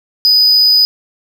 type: tone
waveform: triangle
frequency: 4978 Hz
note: D#8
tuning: in tune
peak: -5 dBFS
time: 0.25-0.85 s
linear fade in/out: 0 ms
effects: none